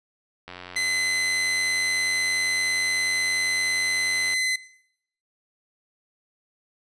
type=click train; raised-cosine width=0.3 ms; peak=-22 dBFS; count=348; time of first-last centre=0.48-4.336 s; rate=90 Hz
type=tone; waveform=sawtooth; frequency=2037 Hz; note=C7; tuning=47 cents flat; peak=-19 dBFS; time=0.76-4.56 s; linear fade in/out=5 ms
effects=noise-tail reverb RT60 0.7 s tail -18 dB re dry + resampled to 22050 Hz